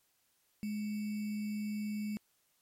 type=tone with sample-and-hold; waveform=sine; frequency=210.3 Hz; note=G#3; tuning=22 cents sharp; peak=-34 dBFS; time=0.63-2.17 s; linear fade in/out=0 ms; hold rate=2450 Hz; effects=white hiss -74 dBFS RMS until 2.61 s + MP3 64 kbps